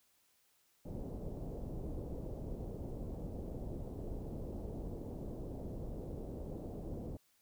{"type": "low-pass noise", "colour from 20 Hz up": "pink", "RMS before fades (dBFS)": -43, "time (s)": [0.85, 7.17], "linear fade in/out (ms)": 5, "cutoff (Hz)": 580, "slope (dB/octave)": 24, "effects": ["white hiss -73 dBFS RMS until 7.41 s"]}